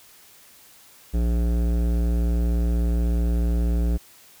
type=tone with hard clipping; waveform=sine; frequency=58.3 Hz; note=A#1; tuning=1 cent sharp; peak=-21 dBFS; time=1.13-3.98 s; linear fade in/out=20 ms; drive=15 dB; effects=white hiss -51 dBFS RMS until 4.4 s